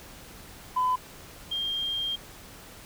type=tone pair in turn; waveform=sine; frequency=1009 / 3203 Hz; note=B5 / G7; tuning=+37 / +37 cents; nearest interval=octave + minor sixth; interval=2000 cents; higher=second; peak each=-21 / -27 dBFS; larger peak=first; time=0.76-0.96 / 1.51-2.16 s; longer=second; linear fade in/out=10 ms; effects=tanh soft clip ceiling -18 dBFS + pink hiss -47 dBFS RMS until 2.85 s